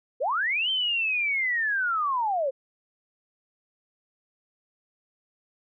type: linear two-way sweep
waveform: sine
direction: up then down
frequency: 440 to 3136 to 506 Hz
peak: -23 dBFS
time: 0.2-2.51 s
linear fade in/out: 20 ms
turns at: 0.7 s
effects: none